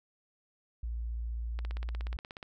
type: tone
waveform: sine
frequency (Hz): 57.6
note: A#1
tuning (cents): -20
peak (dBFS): -33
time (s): 0.83-2.17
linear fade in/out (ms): 5
type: click train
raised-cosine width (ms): 0.3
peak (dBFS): -27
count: 15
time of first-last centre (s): 1.59-2.428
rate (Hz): 16.7
effects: none